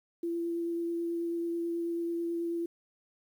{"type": "tone with vibrato", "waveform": "sine", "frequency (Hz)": 338.8, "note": "E4", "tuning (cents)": 48, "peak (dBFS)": -30, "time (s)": [0.23, 2.66], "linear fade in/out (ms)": 5, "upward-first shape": "triangle", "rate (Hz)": 9.2, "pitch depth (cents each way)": 12, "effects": ["10-bit"]}